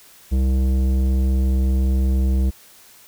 sine tone with tanh clipping, 65.3 Hz, C2, 3 cents flat, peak -17 dBFS, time 0.31-2.51 s, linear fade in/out 20 ms, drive 13 dB, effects white hiss -48 dBFS RMS until 3.07 s

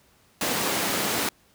pink high-pass noise, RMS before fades -26 dBFS, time 0.41-1.29 s, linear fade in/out 2 ms, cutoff 200 Hz, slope 12 dB/octave, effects pink hiss -60 dBFS RMS until 1.54 s + high-pass 60 Hz 12 dB/octave

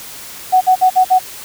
sine tone bursts, 744 Hz, F#5, 9 cents sharp, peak -6 dBFS, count 5, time 0.52-1.193 s, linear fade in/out 20 ms, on 93 ms, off 52 ms, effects white hiss -32 dBFS RMS until 1.44 s

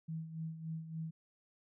sine tone with tremolo, 161.1 Hz, E3, 39 cents flat, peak -37 dBFS, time 0.08-1.11 s, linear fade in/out 10 ms, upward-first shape sine, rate 3.5 Hz, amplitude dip 65%, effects none

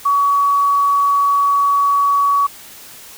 sine tone, 1130 Hz, C#6, 33 cents sharp, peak -11 dBFS, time 0.05-2.47 s, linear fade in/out 10 ms, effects white hiss -38 dBFS RMS until 3.17 s

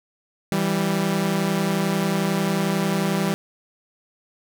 sawtooth tone pair together, 164.81 / 195.99 Hz, E3 / G3, 0 / 0 cents, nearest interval minor third, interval 300 cents, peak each -20 / -18 dBFS, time 0.52-3.34 s, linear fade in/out 0 ms, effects none

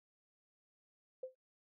sine tone with exponential decay, 516 Hz, C5, 24 cents flat, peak -37 dBFS, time 1.23-1.35 s, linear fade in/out 5 ms, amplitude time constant 25 ms, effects noise-tail reverb RT60 0.1 s tail -18 dB re dry

